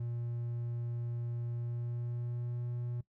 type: tone with pitch glide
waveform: triangle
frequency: 118.9 to 120.84 Hz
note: A#2 to B2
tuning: +35 to -37 cents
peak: -33 dBFS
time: 0-3.01 s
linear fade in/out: 5 ms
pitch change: +28 cents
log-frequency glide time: 1.54-2.67 s
effects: noise-tail reverb RT60 0.1 s tail -18 dB re dry